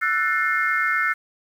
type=chord; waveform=sine; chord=F# half-diminished seventh; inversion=third; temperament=just; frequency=1332 / 1480 / 1776 / 2131 Hz; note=E6 / F#6 / A6 / C7; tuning=+18 / 0 / +16 / +31 cents; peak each=-24 dBFS; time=0.01-1.14 s; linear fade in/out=20 ms; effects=tanh soft clip ceiling -8 dBFS + 8-bit